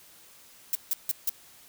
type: noise bursts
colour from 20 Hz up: violet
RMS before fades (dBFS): -26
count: 4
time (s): 0.73-1.294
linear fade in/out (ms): 0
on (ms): 21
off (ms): 160
effects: white hiss -54 dBFS RMS until 1.68 s